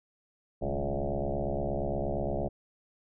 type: tone with frequency modulation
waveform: sine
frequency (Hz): 282.5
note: C#4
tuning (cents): +33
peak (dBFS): -28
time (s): 0.61-2.49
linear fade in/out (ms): 20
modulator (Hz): 68.6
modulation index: 6
effects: none